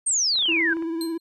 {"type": "exponential sweep", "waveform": "sine", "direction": "down", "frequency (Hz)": [8850, 1504], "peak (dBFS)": -19, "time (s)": [0.06, 0.74], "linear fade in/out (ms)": 10}
{"type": "clicks", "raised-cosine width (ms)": 0.5, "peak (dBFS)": -28, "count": 12, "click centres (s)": [0.358, 0.389, 0.425, 0.458, 0.491, 0.521, 0.568, 0.607, 0.694, 0.729, 0.769, 0.824]}
{"type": "tone with vibrato", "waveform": "triangle", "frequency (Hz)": 329.6, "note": "E4", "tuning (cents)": 0, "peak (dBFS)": -23, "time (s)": [0.48, 1.18], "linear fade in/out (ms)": 10, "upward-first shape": "sine", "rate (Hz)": 18, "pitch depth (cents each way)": 38}
{"type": "tone with exponential decay", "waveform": "sawtooth", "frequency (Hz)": 4162, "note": "C8", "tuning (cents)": -10, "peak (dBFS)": -25, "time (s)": [1.01, 1.2], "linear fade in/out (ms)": 1, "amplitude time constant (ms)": 40}
{"effects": ["resampled to 32000 Hz"]}